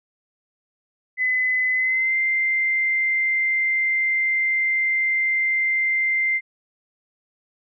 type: tone with pitch glide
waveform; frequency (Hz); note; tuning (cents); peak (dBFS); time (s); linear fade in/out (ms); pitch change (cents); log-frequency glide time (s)
sine; 2019 to 2088; B6 to C7; +38 to -4; -18; 1.17-6.41; 50; +58; 1.73-2.16
effects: none